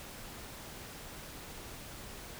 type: silence
effects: pink hiss -47 dBFS RMS until 2.39 s